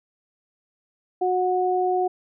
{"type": "tone pair together", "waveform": "sine", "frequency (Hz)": [366.1, 732.2], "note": ["F#4", "F#5"], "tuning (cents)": [-18, -18], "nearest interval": "octave", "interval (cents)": 1200, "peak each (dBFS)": -22, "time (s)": [1.21, 2.08], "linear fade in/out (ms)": 10, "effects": []}